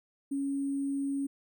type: tone with sample-and-hold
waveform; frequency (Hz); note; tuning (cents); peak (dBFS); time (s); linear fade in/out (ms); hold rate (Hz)
sine; 277.2; C#4; 0; -29; 0.31-1.27; 10; 8820
effects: none